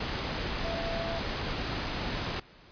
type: tone in noise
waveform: sine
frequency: 669 Hz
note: E5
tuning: 25 cents sharp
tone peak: -34 dBFS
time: 0.64-1.19 s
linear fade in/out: 5 ms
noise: pink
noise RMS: -33 dBFS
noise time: 0-2.4 s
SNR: -4 dB
effects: pink hiss -55 dBFS RMS until 2.71 s + resampled to 11025 Hz